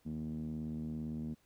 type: tone with low-pass filter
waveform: 5% pulse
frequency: 77.78 Hz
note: D#2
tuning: in tune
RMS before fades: -40 dBFS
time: 0.05-1.35 s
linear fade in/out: 20 ms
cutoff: 210 Hz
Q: 5.7
effects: pink hiss -72 dBFS RMS until 1.45 s